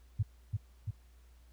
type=tone with echo; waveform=sine; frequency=104.5 Hz; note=G#2; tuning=11 cents sharp; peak=-26 dBFS; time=0.19-0.23 s; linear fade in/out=10 ms; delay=340 ms; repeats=2; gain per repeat=-3 dB; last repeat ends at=0.91 s; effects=added 60 Hz sine -57 dBFS peak until 1.52 s + pink hiss -70 dBFS RMS until 1.52 s